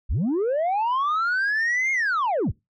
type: linear two-way sweep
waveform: sine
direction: up then down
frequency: 34.09 to 2159 to 34.09 Hz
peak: -18 dBFS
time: 0.09-2.52 s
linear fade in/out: 20 ms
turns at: 1.92 s
effects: noise-tail reverb RT60 0.2 s tail -24 dB re dry + tanh soft clip ceiling -19 dBFS